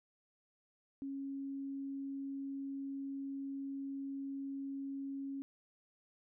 sine tone, 274.6 Hz, C#4, 16 cents flat, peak -39 dBFS, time 1.02-5.42 s, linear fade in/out 0 ms, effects none

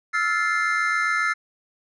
triangle chord, F major seventh, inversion third, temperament just, 1309.6 / 1396.9 / 1746.1 / 2095 Hz, E6 / F6 / A6 / C7, -12 / 0 / -14 / +2 cents, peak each -24 dBFS, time 0.13-1.34 s, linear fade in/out 20 ms, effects resampled to 24000 Hz

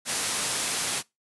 white low-pass noise, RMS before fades -29 dBFS, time 0.05-1.03 s, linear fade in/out 50 ms, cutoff 11000 Hz, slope 96 dB/octave, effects noise-tail reverb RT60 0.2 s tail -23 dB re dry + high-pass 100 Hz 12 dB/octave

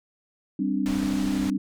sine chord, G suspended fourth, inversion none, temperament equal, 196 / 261.6 / 293.7 Hz, G3 / C4 / D4, 0 / 0 / 0 cents, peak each -27 dBFS, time 0.59-1.58 s, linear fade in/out 5 ms
pink low-pass noise, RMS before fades -36 dBFS, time 0.86-1.5 s, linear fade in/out 0 ms, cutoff 8500 Hz, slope 12 dB/octave
effects none

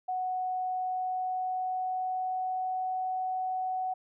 sine tone with pitch glide, 740 to 745.6 Hz, F#5 to F#5, 0 to +13 cents, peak -29 dBFS, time 0.08-3.94 s, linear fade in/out 10 ms, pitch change +13 cents, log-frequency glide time 0.68-3.11 s, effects none

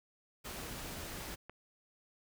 pink noise, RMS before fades -44 dBFS, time 0.44-1.36 s, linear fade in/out 20 ms
clicks, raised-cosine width 0.5 ms, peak -33 dBFS, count 2, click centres 1.208 / 1.496 s
effects none

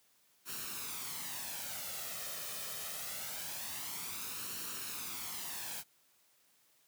white noise with flanger, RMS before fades -42 dBFS, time 0.45-5.84 s, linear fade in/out 50 ms, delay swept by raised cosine 0.71 to 1.65 ms, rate 0.24 Hz, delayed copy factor +0.55, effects white hiss -70 dBFS RMS until 6.87 s + high-pass 100 Hz 12 dB/octave

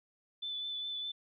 sine tone with vibrato, 3500 Hz, A7, 10 cents flat, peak -36 dBFS, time 0.42-1.12 s, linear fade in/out 10 ms, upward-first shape sine, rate 4.9 Hz, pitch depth 17 cents each way, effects none

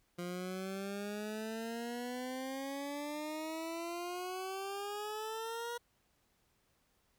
20% pulse exponential sweep, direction up, 174.61 to 480 Hz, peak -34 dBFS, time 0.18-5.78 s, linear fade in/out 10 ms, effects pink hiss -75 dBFS RMS until 7.18 s

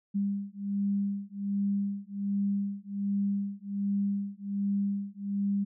sine beating tone pair, 199.4 / 200.7 Hz, G3 / G3, +30 / +41 cents, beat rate 1.3 Hz, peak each -31 dBFS, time 0.14-5.65 s, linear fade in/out 20 ms, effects none

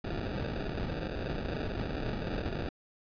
pink noise with sample-and-hold, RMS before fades -35 dBFS, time 0.04-2.69 s, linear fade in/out 5 ms, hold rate 1050 Hz, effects resampled to 11025 Hz

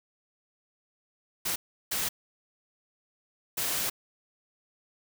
white noise bursts at uneven times, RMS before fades -30 dBFS, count 3, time 1.45-1.56 / 1.91-2.09 / 3.57-3.9 s, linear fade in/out 10 ms, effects none

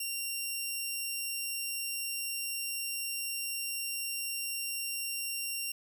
10% pulse tone, 2764 Hz, F7, 19 cents flat, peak -25 dBFS, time 0-5.72 s, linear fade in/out 5 ms, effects none

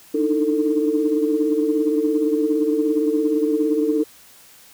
sine tone cluster, 292.9 / 303.8 / 321.1 / 446.5 Hz, D4 / D#4 / E4 / A4, -5 / -41 / -45 / +25 cents, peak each -27 / -20 / -24 / -20 dBFS, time 0.14-4.04 s, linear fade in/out 10 ms, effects tanh soft clip ceiling -6 dBFS + white hiss -48 dBFS RMS until 4.73 s

